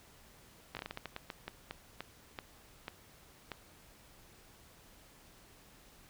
slowing click train, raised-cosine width 0.3 ms, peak -24 dBFS, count 16, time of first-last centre 0.75-3.517 s, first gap 18 ms, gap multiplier 1.29, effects pink hiss -60 dBFS RMS until 6.09 s

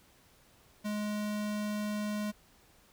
square tone, 209.5 Hz, G#3, 15 cents sharp, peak -33 dBFS, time 0.84-2.32 s, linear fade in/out 20 ms, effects pink hiss -63 dBFS RMS until 2.92 s

